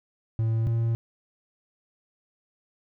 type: tone pair in turn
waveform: triangle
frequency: 112.7 / 114.94 Hz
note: A2 / A#2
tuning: +42 / -24 cents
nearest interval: unison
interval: 34 cents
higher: second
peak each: -20 dBFS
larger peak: neither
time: 0.39-0.67 / 0.67-0.95 s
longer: neither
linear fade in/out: 0 ms
effects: none